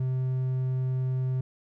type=tone; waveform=triangle; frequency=129.3 Hz; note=C3; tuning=20 cents flat; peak=-23 dBFS; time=0-1.41 s; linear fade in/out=5 ms; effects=none